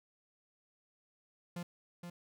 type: tone with echo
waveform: 45% pulse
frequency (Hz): 174.2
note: F3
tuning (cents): -4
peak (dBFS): -39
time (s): 1.56-1.63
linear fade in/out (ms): 5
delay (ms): 470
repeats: 1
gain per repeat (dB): -5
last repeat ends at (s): 2.1
effects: none